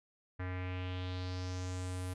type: tone with low-pass filter sweep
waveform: square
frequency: 91.5 Hz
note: F#2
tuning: 19 cents flat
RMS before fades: -39 dBFS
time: 0.39-2.14 s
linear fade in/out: 10 ms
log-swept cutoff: 1800 to 11000 Hz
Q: 3
effects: none